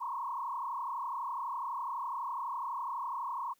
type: tone with frequency modulation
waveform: sine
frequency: 1018 Hz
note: C6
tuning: 48 cents flat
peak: -34 dBFS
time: 0-3.54 s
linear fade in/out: 20 ms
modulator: 32 Hz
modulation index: 3.1
effects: white hiss -72 dBFS RMS until 3.59 s